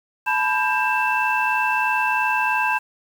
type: tone cluster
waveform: sine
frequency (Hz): 866 / 989 / 1594 / 2659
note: A5 / B5 / G6 / E7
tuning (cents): -28 / +2 / +28 / +14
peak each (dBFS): -23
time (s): 0.26-2.79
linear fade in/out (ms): 20
effects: tanh soft clip ceiling -8 dBFS + 7-bit